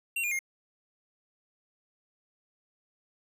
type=tone with pitch steps; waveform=square; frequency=2748 / 2420 / 2131 Hz; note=F7 / D#7 / C7; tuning=-29 / -49 / +31 cents; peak=-29 dBFS; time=0.16-0.391 s; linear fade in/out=5 ms; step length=77 ms; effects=none